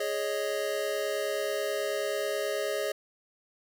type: chord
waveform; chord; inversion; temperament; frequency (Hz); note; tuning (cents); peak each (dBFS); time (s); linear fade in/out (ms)
square; Ab suspended fourth; none; just; 415.3 / 553.7 / 623; Ab4 / Db5 / Eb5; 0 / -2 / +2; -34; 0-2.92; 5
effects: none